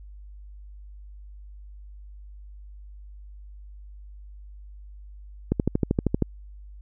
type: click train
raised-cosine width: 3 ms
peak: -8 dBFS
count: 10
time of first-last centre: 5.52-6.223 s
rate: 12.8 Hz
effects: added 50 Hz sine -41 dBFS peak until 6.81 s